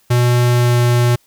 square tone with pitch glide, 121.9 to 121.06 Hz, B2 to B2, -22 to -34 cents, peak -11 dBFS, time 0.1-1.16 s, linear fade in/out 10 ms, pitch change -12 cents, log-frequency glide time 0.48-0.78 s, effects white hiss -56 dBFS RMS until 1.26 s

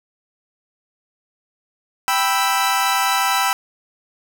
sawtooth chord, E minor, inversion first, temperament equal, 784 / 987.8 / 1318.5 Hz, G5 / B5 / E6, 0 / 0 / 0 cents, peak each -17 dBFS, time 2.08-3.53 s, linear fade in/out 0 ms, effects none

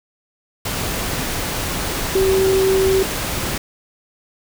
sine tone in noise, 382.7 Hz, G4, 42 cents flat, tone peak -13 dBFS, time 2.15-3.03 s, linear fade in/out 5 ms, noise pink, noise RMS -23 dBFS, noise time 0.65-3.58 s, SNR +7 dB, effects none

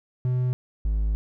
triangle tone pair in turn, 125.9 / 52.69 Hz, B2 / G#1, +34 / +26 cents, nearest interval octave + minor third, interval 1508 cents, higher first, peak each -19 dBFS, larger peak neither, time 0.25-0.53 / 0.85-1.15 s, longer second, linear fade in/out 0 ms, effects none

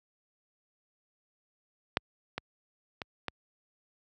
clicks, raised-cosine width 0.3 ms, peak -8 / -17 / -20 / -16 dBFS, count 4, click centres 1.971 / 2.38 / 3.018 / 3.283 s, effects high-pass 60 Hz 12 dB/octave

